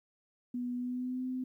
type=tone with pitch glide; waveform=sine; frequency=245.7 to 255.8 Hz; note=B3 to C4; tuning=-9 to -39 cents; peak=-33 dBFS; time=0.54-1.44 s; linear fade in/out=5 ms; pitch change=+70 cents; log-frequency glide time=0.75-1.24 s; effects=12-bit